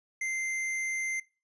triangle tone with tanh clipping, 2084 Hz, C7, 7 cents flat, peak -32 dBFS, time 0.21-1.2 s, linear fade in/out 5 ms, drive 17 dB, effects noise-tail reverb RT60 0.3 s tail -20 dB re dry + resampled to 24000 Hz

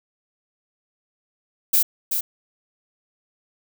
violet noise with echo, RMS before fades -17 dBFS, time 1.73-1.83 s, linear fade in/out 10 ms, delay 380 ms, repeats 1, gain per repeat -6 dB, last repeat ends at 2.21 s, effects none

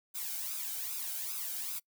blue noise with flanger, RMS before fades -38 dBFS, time 0.14-1.8 s, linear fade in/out 20 ms, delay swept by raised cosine 0.79 to 1.34 ms, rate 2.5 Hz, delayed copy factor +0.7, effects noise-tail reverb RT60 0.1 s tail -24 dB re dry

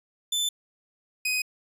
sawtooth tone pair in turn, 3525 / 2506 Hz, A7 / D#7, +2 / +12 cents, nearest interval tritone, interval 590 cents, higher first, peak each -21 dBFS, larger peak neither, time 0.32-0.49 / 1.25-1.42 s, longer neither, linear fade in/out 5 ms, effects resampled to 32000 Hz

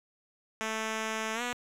5% pulse tone with pitch glide, 220 to 244.1 Hz, A3 to B3, 0 to -20 cents, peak -20 dBFS, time 0.61-1.53 s, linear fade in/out 0 ms, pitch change +180 cents, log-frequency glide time 1.34-1.42 s, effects low-pass 9000 Hz 12 dB/octave + 10-bit

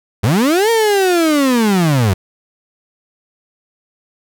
35% pulse linear two-way sweep, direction up then down, 87.8 to 466.2 to 87.8 Hz, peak -9 dBFS, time 0.23-2.14 s, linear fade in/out 10 ms, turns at 0.7 s, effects none

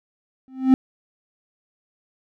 triangle tone with exponential growth, 261.6 Hz, C4, in tune, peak -5 dBFS, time 0.48-0.74 s, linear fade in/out 0 ms, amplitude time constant 55 ms, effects none

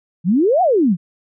sine exponential two-way sweep, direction up then down, 157.6 to 773 to 157.6 Hz, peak -11 dBFS, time 0.24-0.97 s, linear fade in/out 50 ms, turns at 0.62 s, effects none

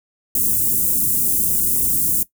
white band-stop noise, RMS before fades -18 dBFS, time 0.35-2.23 s, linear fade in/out 2 ms, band 330 to 8600 Hz, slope 24 dB/octave, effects noise-tail reverb RT60 0.1 s tail -17 dB re dry

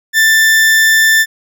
40% pulse tone, 1773 Hz, A6, 13 cents sharp, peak -6 dBFS, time 0.13-1.26 s, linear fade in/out 50 ms, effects none

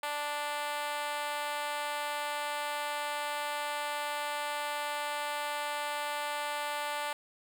5% pulse tone with high-pass filter, 293.7 Hz, D4, in tune, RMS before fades -35 dBFS, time 0.03-7.13 s, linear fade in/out 2 ms, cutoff 730 Hz, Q 4.1, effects none

